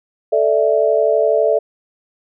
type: chord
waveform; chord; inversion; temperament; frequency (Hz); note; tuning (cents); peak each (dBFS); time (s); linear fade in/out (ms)
sine; A suspended fourth; none; equal; 440 / 587.3 / 659.3; A4 / D5 / E5; 0 / 0 / 0; -16; 0.32-1.59; 10
effects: none